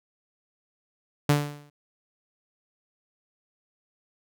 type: tone with exponential decay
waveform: sawtooth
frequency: 146 Hz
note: D3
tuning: 10 cents flat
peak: -12 dBFS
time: 1.29-1.7 s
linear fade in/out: 5 ms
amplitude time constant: 88 ms
effects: none